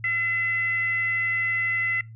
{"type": "tone with frequency modulation", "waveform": "sine", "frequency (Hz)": 2028, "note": "B6", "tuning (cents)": 45, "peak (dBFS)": -22, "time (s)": [0.04, 2.01], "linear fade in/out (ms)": 2, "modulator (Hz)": 663, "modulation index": 0.36, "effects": ["noise-tail reverb RT60 0.2 s tail -21 dB re dry", "added 112 Hz sine -40 dBFS peak until 2.15 s"]}